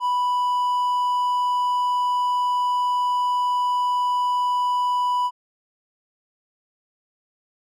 triangle tone, 987.8 Hz, B5, in tune, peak -17 dBFS, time 0-5.31 s, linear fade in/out 50 ms, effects none

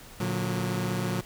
sawtooth chord, Bb augmented, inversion none, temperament just, 116.54 / 145.68 / 182.1 Hz, Bb2 / D3 / F#3, 0 / -14 / -27 cents, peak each -27 / -31 / -26 dBFS, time 0.2-1.21 s, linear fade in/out 5 ms, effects pink hiss -48 dBFS RMS until 1.25 s

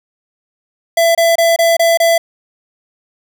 square tone bursts, 669 Hz, E5, 25 cents sharp, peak -9 dBFS, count 6, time 0.97-2.18 s, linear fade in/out 5 ms, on 180 ms, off 26 ms, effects none

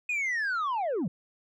sine linear sweep, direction down, 2514 to 142.3 Hz, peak -24 dBFS, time 0.09-1.08 s, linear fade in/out 5 ms, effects tanh soft clip ceiling -26 dBFS

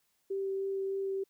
sine tone with vibrato, 388.9 Hz, G4, 14 cents flat, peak -31 dBFS, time 0.3-1.24 s, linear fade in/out 10 ms, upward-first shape sine, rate 3.3 Hz, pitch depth 8 cents each way, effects white hiss -75 dBFS RMS until 1.29 s

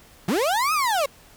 35% pulse linear two-way sweep, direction up then down, 151.6 to 1296 to 529 Hz, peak -18 dBFS, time 0.28-1.06 s, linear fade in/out 5 ms, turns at 0.73 s, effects pink hiss -51 dBFS RMS until 1.36 s

